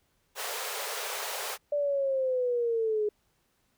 pink high-pass noise, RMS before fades -35 dBFS, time 0.35-1.58 s, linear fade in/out 50 ms, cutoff 410 Hz, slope 96 dB/octave
sine linear sweep, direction down, 587.3 to 415.3 Hz, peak -25 dBFS, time 1.72-3.09 s, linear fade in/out 5 ms
effects pink hiss -72 dBFS RMS until 3.77 s

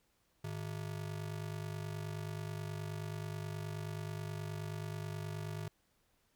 square ring-modulated tone, 130.81 Hz, C3, in tune, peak -37 dBFS, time 0.44-5.68 s, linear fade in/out 0 ms, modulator 24.7 Hz, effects pink hiss -75 dBFS RMS until 6.35 s

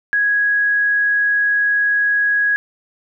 sine tone, 1661.2 Hz, G#6, in tune, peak -13 dBFS, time 0.13-2.56 s, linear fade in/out 0 ms, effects none

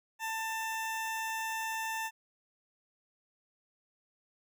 20% pulse tone, 891 Hz, A5, 22 cents sharp, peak -29 dBFS, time 0.19-2.11 s, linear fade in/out 50 ms, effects none

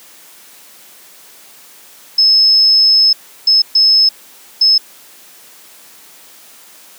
sine tone bursts at uneven times, 5200 Hz, E8, 24 cents flat, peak -6 dBFS, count 4, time 2.18-3.13 / 3.47-3.62 / 3.75-4.09 / 4.61-4.78 s, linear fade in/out 5 ms, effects white hiss -41 dBFS RMS until 6.98 s + high-pass 200 Hz 12 dB/octave

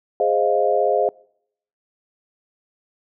sine chord, F minor seventh, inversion first, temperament equal, 415.3 / 523.3 / 622.3 / 698.5 Hz, Ab4 / C5 / Eb5 / F5, 0 / 0 / 0 / 0 cents, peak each -21 dBFS, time 0.2-1.09 s, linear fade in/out 2 ms, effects noise-tail reverb RT60 0.7 s tail -26 dB re dry

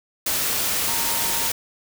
sine tone in noise, 924 Hz, A#5, 16 cents flat, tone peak -33 dBFS, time 0.88-1.49 s, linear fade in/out 5 ms, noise white, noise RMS -23 dBFS, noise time 0.26-1.52 s, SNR -13 dB, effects none

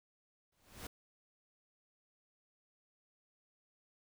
pink noise with exponential growth, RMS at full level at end -43 dBFS, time 0.52-0.87 s, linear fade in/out 5 ms, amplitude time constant 76 ms, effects none

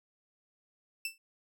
sawtooth tone with exponential decay, 2661 Hz, E7, 16 cents sharp, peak -27 dBFS, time 1.05-1.18 s, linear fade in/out 2 ms, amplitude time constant 27 ms, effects none

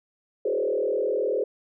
sine tone with frequency modulation, 465.6 Hz, A#4, 2 cents flat, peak -22 dBFS, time 0.45-1.44 s, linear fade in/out 5 ms, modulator 39.4 Hz, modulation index 2.2, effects none

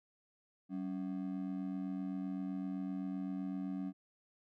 triangle ring-modulated tone, 234.4 Hz, A#3, 10 cents sharp, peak -32 dBFS, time 0.69-3.93 s, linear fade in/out 50 ms, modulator 43.9 Hz, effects none

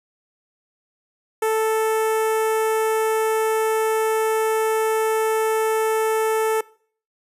sawtooth tone with notch filter, 440 Hz, A4, in tune, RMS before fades -20 dBFS, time 1.42-6.61 s, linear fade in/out 5 ms, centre 4300 Hz, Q 0.6, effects noise-tail reverb RT60 0.5 s tail -22 dB re dry + resampled to 32000 Hz

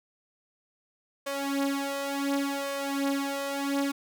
sawtooth tone with flanger, 278.3 Hz, C#4, 7 cents sharp, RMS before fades -30 dBFS, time 1.26-3.92 s, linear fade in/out 10 ms, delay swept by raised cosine 1.9 to 5.2 ms, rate 0.69 Hz, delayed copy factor +0.85, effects none

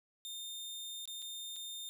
sawtooth tone with dropouts, 3632 Hz, A#7, 46 cents flat, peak -39 dBFS, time 0.25-1.89 s, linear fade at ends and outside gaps 0 ms, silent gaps 1.055-1.076 / 1.22-1.224 / 1.56-1.564 s, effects none

